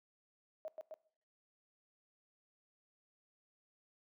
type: tone with echo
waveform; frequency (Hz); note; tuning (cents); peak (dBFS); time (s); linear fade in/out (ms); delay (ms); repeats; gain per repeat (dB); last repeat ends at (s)
sine; 630; D#5; +21; -40; 0.65-0.68; 0; 130; 2; -2; 0.94
effects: noise-tail reverb RT60 0.6 s tail -21 dB re dry + high-pass 400 Hz 12 dB/octave